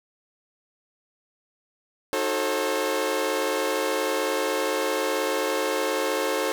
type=chord; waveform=sawtooth; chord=D# diminished seventh; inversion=none; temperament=equal with one note detuned; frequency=311.1 / 370 / 440 / 535.8 Hz; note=D#4 / F#4 / A4 / C5; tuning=0 / 0 / 0 / +41 cents; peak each=-28 / -28 / -24 / -23 dBFS; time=2.13-6.52 s; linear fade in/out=0 ms; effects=none